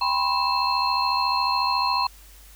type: tone cluster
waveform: sine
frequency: 795 / 992 / 1066 / 2642 / 4208 Hz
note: G5 / B5 / C6 / E7 / C8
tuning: +24 / +7 / +32 / +3 / +9 cents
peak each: -30 / -23 / -26 / -32 / -27 dBFS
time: 0.01-2.07 s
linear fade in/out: 5 ms
effects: added 50 Hz sine -47 dBFS peak until 2.55 s + white hiss -51 dBFS RMS until 2.55 s